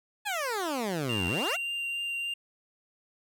15% pulse exponential two-way sweep, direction down then up, 869 to 82 to 808 Hz, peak -23 dBFS, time 0.25-1.57 s, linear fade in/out 20 ms, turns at 1.27 s
triangle tone with vibrato, 2781 Hz, F7, 8 cents flat, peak -29 dBFS, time 1.09-2.34 s, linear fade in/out 5 ms, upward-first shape triangle, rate 3.5 Hz, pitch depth 11 cents each way
effects none

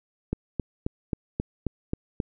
click train, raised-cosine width 3 ms, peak -13 dBFS, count 8, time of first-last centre 0.33-2.202 s, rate 3.74 Hz, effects none

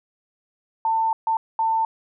sine tone bursts at uneven times, 895 Hz, A5, 29 cents sharp, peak -18 dBFS, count 3, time 0.85-1.13 / 1.27-1.37 / 1.59-1.85 s, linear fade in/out 2 ms, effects none

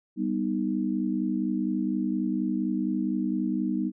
sine chord, G augmented, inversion none, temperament equal, 196 / 246.9 / 311.1 Hz, G3 / B3 / D#4, 0 / 0 / 0 cents, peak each -29 dBFS, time 0.16-3.92 s, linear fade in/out 50 ms, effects none

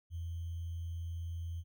sine tone with sample-and-hold, 84.2 Hz, E2, 37 cents sharp, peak -37 dBFS, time 0.1-1.64 s, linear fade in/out 50 ms, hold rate 3150 Hz, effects none

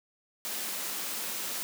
white high-pass noise, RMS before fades -35 dBFS, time 0.45-1.63 s, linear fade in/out 0 ms, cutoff 160 Hz, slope 96 dB/octave, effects none

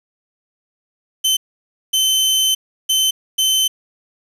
sawtooth tone bursts at uneven times, 3070 Hz, G7, 37 cents flat, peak -10 dBFS, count 4, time 1.24-1.37 / 1.93-2.55 / 2.89-3.11 / 3.38-3.68 s, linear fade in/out 10 ms, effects resampled to 32000 Hz + 7-bit

